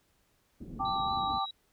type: low-pass noise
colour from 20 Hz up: white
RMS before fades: -43 dBFS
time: 0.6-1.39 s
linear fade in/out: 10 ms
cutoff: 300 Hz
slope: 24 dB/octave
type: chord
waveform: sine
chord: G suspended second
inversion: none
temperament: just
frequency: 784 / 882 / 1176 Hz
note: G5 / A5 / D6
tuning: 0 / +4 / +2 cents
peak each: -32 / -37 / -32 dBFS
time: 0.79-1.46 s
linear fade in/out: 20 ms
type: tone with vibrato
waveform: sine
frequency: 3911 Hz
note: B7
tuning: 18 cents flat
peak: -38 dBFS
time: 0.85-1.51 s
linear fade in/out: 5 ms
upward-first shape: sine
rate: 4.4 Hz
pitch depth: 21 cents each way
effects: pink hiss -71 dBFS RMS until 1.72 s